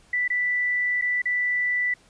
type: tone with dropouts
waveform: sine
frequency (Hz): 1975.5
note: B6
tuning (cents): 0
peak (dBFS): -21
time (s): 0.13-1.94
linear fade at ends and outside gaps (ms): 5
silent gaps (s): 0.279-0.301 / 1.014-1.021 / 1.219-1.255
effects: pink hiss -57 dBFS RMS until 2.09 s + resampled to 22050 Hz